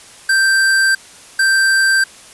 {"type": "tone pair in turn", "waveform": "square", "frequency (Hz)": [1568, 1568], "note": ["G6", "G6"], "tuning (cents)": [0, 0], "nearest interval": "unison", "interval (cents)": 0, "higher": "neither", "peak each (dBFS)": -11, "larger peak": "neither", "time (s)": [[0.29, 0.95], [1.39, 2.04]], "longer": "first", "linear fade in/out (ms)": 5, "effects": ["white hiss -40 dBFS RMS until 2.33 s", "resampled to 24000 Hz"]}